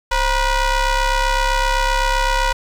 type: ring-modulated tone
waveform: sawtooth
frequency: 493.9 Hz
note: B4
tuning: in tune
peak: -8 dBFS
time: 0.11-2.53 s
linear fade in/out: 10 ms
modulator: 460 Hz
effects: low-pass 7000 Hz 12 dB/octave + 7-bit